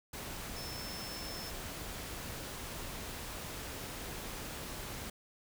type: tone in noise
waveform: sine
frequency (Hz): 5290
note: E8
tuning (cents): +5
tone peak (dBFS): -45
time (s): 0.56-1.5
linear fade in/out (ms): 5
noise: pink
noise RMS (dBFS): -43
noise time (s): 0.13-5.1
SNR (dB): -5
effects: none